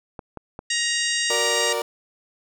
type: clicks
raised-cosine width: 1 ms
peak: -20 dBFS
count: 3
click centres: 0.192 / 0.373 / 0.591 s
type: harmonic tone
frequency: 941 Hz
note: A#5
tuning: 16 cents sharp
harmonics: 2 / 3 / 4 / 5 / 6 / 7 / 8 / 9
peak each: -26 / -28 / -29 / -30 / -31 / -31 / -32 / -33 dBFS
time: 0.7-1.73 s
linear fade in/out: 5 ms
type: chord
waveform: 30% pulse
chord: Gb augmented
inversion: none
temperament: equal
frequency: 370 / 466.2 / 587.3 Hz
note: Gb4 / Bb4 / D5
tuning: 0 / 0 / 0 cents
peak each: -29 / -23 / -25 dBFS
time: 1.3-1.82 s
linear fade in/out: 2 ms
effects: none